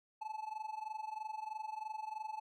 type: tone with amplitude modulation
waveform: triangle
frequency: 866 Hz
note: A5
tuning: 28 cents flat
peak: -35 dBFS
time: 0.21-2.4 s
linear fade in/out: 10 ms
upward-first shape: sine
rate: 23.1 Hz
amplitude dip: 85%
effects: none